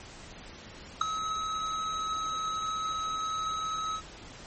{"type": "tone with ADSR envelope", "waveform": "square", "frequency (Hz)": 1283, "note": "E6", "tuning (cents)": -47, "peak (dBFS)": -19, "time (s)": [1.01, 4.02], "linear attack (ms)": 6, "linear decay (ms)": 4, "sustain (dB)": -12, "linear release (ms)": 76, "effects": ["pink hiss -47 dBFS RMS until 4.46 s", "MP3 32 kbps"]}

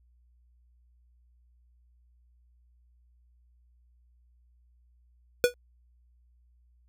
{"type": "tone with exponential decay", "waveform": "square", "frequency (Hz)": 488.5, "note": "B4", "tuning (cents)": -19, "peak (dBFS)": -15, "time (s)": [5.44, 5.54], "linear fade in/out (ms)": 0, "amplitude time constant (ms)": 21, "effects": ["added 60 Hz sine -60 dBFS peak until 6.88 s"]}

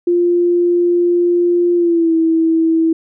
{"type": "tone with pitch glide", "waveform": "sine", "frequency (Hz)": [349.2, 325.8], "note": ["F4", "E4"], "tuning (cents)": [0, -20], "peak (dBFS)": -10, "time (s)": [0.07, 2.93], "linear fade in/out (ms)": 5, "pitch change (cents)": -120, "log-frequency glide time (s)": [1.75, 2.14], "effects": []}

